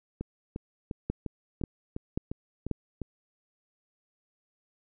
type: two click trains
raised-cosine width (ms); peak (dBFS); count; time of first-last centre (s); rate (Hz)
3; -21 / -16; 9 / 4; 0.21-3.017 / 1.1-2.713; 2.85 / 1.86
effects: none